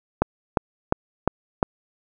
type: click train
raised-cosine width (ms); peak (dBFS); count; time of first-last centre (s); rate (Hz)
1; -3; 5; 0.22-1.628; 2.84
effects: none